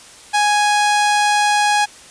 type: tone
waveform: sawtooth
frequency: 830.6 Hz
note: G#5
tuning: in tune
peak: -9 dBFS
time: 0.33-1.86 s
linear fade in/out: 20 ms
effects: white hiss -41 dBFS RMS until 2.1 s + resampled to 22050 Hz